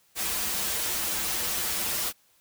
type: noise with comb filter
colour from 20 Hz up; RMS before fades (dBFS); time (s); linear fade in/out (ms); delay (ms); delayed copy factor
white; -29; 0.15-2.13; 50; 7.4; -0.8
effects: white hiss -64 dBFS RMS until 2.4 s